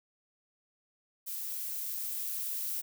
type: noise with level ramp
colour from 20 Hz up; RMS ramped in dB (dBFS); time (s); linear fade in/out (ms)
violet; -38 to -35; 1.26-2.82; 20
effects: none